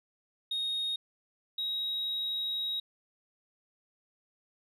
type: tone pair in turn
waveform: sine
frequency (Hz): 3729 / 3807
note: A#7 / A#7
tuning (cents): 0 / +36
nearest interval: unison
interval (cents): 36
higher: second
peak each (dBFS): -28 / -29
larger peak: first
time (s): 0.51-0.96 / 1.58-2.8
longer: second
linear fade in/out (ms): 5
effects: tanh soft clip ceiling -28 dBFS